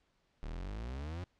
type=exponential sweep; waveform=40% pulse; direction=up; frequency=36.71 to 92.5 Hz; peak=-38 dBFS; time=0.43-1.24 s; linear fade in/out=0 ms; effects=pink hiss -75 dBFS RMS until 1.39 s + low-pass 5000 Hz 12 dB/octave